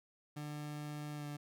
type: tone with pitch glide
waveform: 30% pulse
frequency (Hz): 148.7 to 146.48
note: D3 to D3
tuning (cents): +22 to -4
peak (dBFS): -39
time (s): 0.36-1.37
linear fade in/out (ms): 10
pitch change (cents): -26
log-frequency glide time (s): 1.15-1.26
effects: none